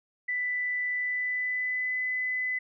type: tone with pitch glide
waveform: sine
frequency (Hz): 1986 to 2010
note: B6 to B6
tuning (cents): +9 to +30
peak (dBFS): -27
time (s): 0.28-2.59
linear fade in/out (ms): 10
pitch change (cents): +21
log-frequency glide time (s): 0.92-1.98
effects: none